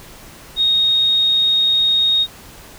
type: tone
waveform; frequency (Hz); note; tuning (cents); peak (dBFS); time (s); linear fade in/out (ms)
sine; 3729; A#7; 0; -12; 0.56-2.27; 50
effects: pink hiss -40 dBFS RMS until 2.78 s